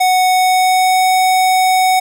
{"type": "tone with pitch glide", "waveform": "square", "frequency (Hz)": [740, 745.6], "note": ["F#5", "F#5"], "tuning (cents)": [0, 13], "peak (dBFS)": -10, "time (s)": [0, 2], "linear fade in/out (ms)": 10, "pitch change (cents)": 13, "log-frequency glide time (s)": [0.28, 1.08], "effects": []}